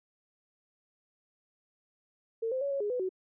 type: tone with pitch steps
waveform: sine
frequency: 453 / 519 / 561 / 553 / 414.1 / 497.5 / 373.5 Hz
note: A#4 / C5 / C#5 / C#5 / G#4 / B4 / F#4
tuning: -50 / -14 / +21 / -4 / -5 / +13 / +16 cents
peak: -29 dBFS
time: 2.42-3.092 s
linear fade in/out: 10 ms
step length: 96 ms
effects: none